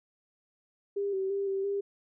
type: tone with pitch steps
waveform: sine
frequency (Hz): 401.3 / 383.5 / 396.8 / 388.8 / 400.1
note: G4 / G4 / G4 / G4 / G4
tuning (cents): +41 / -38 / +21 / -14 / +35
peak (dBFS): -28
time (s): 0.96-1.81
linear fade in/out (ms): 10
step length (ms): 170
effects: none